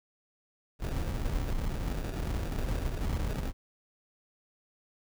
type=noise with sample-and-hold; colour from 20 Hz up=brown; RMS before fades=-32 dBFS; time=0.79-3.53 s; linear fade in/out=50 ms; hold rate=1050 Hz; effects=none